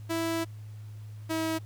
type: tone pair in turn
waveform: sawtooth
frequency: 329.6 / 321.7 Hz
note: E4 / E4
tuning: 0 / -42 cents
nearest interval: unison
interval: 42 cents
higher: first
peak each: -24 dBFS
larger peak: neither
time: 0.09-0.45 / 1.29-1.59 s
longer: first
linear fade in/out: 20 ms
effects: added 106 Hz sine -40 dBFS peak until 1.65 s + pink hiss -61 dBFS RMS until 1.65 s